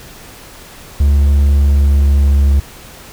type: tone with pitch glide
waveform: triangle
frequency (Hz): 71 to 69.9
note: C#2 to C#2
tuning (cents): +42 to +15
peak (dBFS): -5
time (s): 1-2.6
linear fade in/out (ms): 5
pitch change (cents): -27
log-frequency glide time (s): 1.27-2.47
effects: pink hiss -36 dBFS RMS until 3.12 s